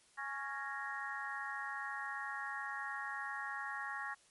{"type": "harmonic tone with a mistuned harmonic", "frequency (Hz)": 277.2, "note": "C#4", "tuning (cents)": 0, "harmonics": [3, 4, 5, 6, 7], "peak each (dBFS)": [-47, -45, -48, -45, -44], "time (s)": [0.17, 4.15], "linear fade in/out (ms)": 20, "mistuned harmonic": 7, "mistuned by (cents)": -68, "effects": ["white hiss -67 dBFS RMS until 4.3 s", "MP3 48 kbps"]}